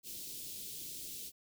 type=band-stop noise; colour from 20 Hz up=white; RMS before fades=-45 dBFS; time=0.03-1.32 s; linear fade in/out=50 ms; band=420 to 3100 Hz; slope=24 dB/octave; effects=none